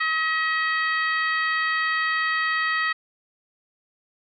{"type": "harmonic tone", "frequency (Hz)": 637, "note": "D#5", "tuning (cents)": 41, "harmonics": [2, 3, 4, 5, 6, 7], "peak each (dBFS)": [-26, -23, -33, -37, -38, -38], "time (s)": [0, 2.93], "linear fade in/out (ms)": 10, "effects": []}